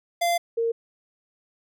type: tone pair in turn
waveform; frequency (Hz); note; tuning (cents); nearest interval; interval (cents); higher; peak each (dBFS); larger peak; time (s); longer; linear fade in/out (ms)
square / sine; 690 / 460.5; F5 / A#4; -21 / -21; perfect fifth; 700; first; -21; neither; 0.21-0.38 / 0.57-0.72; first; 10
effects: none